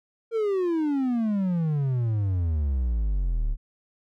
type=exponential sweep; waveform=triangle; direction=down; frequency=465.7 to 34.65 Hz; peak=-20 dBFS; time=0.31-3.57 s; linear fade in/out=50 ms; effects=none